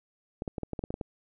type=clicks; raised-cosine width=2 ms; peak=-20 dBFS; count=10; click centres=0.421 / 0.478 / 0.582 / 0.633 / 0.733 / 0.792 / 0.839 / 0.905 / 0.941 / 1.012 s; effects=none